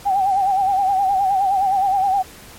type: tone with vibrato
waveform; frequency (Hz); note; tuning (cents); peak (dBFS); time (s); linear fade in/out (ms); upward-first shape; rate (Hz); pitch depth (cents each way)
sine; 778; G5; -13; -14; 0.05-2.23; 20; sine; 9.6; 73
effects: pink hiss -41 dBFS RMS until 2.58 s + MP3 64 kbps